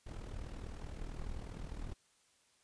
brown noise with amplitude modulation, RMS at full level -41 dBFS, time 0.06-1.94 s, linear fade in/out 10 ms, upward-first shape sine, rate 39.9 Hz, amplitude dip 70%, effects white hiss -71 dBFS RMS until 2.63 s + resampled to 22050 Hz

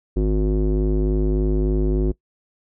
square tone with low-pass filter, 51.7 Hz, G#1, 7 cents flat, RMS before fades -19 dBFS, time 0.16-2.12 s, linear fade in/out 10 ms, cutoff 360 Hz, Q 3.9, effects noise-tail reverb RT60 0.1 s tail -20 dB re dry

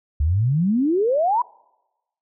sine exponential sweep, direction up, 68.7 to 1010 Hz, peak -16 dBFS, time 0.2-1.42 s, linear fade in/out 5 ms, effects noise-tail reverb RT60 1.0 s tail -26 dB re dry

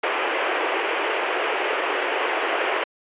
pink band-pass noise, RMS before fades -24 dBFS, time 0.03-2.84 s, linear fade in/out 5 ms, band 350 to 3000 Hz, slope 48 dB/octave, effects resampled to 8000 Hz

